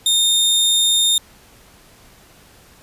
sawtooth tone, 3655 Hz, A#7, 35 cents flat, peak -10 dBFS, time 0.06-1.18 s, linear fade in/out 2 ms, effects pink hiss -48 dBFS RMS until 2.82 s + resampled to 32000 Hz

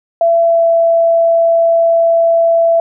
sine tone with pitch glide, 672 to 667.7 Hz, E5 to E5, +33 to +22 cents, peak -7 dBFS, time 0.21-2.8 s, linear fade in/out 2 ms, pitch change -11 cents, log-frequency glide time 0.42-0.64 s, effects none

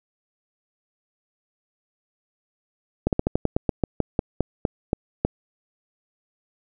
slowing click train, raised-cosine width 2 ms, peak -6 dBFS, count 15, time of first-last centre 3.07-5.25 s, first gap 58 ms, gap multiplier 1.14, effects none

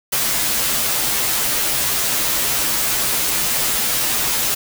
white noise with comb filter, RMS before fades -19 dBFS, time 0.12-4.55 s, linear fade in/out 10 ms, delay 11 ms, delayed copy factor -1, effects none

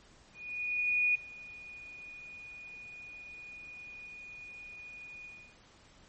sine tone with ADSR envelope, 2459 Hz, D#7, 21 cents flat, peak -24 dBFS, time 0.33-5.57 s, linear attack 820 ms, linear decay 6 ms, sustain -21 dB, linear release 310 ms, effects pink hiss -60 dBFS RMS until 6.08 s + MP3 32 kbps

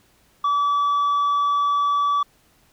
sine tone with tanh clipping, 1150 Hz, D6, 37 cents flat, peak -18 dBFS, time 0.44-2.23 s, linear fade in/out 5 ms, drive 3 dB, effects pink hiss -59 dBFS RMS until 2.72 s

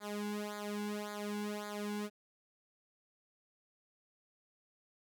sawtooth tone with flanger, 207.7 Hz, G#3, in tune, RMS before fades -40 dBFS, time 0-2.1 s, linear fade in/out 50 ms, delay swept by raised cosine 0.35 to 1.65 ms, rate 1.8 Hz, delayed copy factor -0.95, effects none

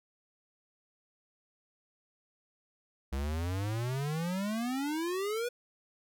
square exponential sweep, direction up, 65.41 to 493.9 Hz, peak -32 dBFS, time 3.12-5.49 s, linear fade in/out 10 ms, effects none

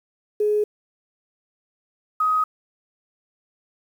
sine tone pair in turn, 420 / 1258.6 Hz, G#4 / D#6, +19 / +19 cents, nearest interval octave + perfect fifth, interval 1900 cents, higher second, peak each -17 dBFS, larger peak neither, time 0.4-0.64 / 2.2-2.44 s, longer neither, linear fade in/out 5 ms, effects 8-bit

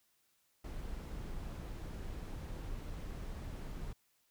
brown noise, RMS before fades -43 dBFS, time 0.64-3.93 s, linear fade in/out 5 ms, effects white hiss -75 dBFS RMS until 4.3 s

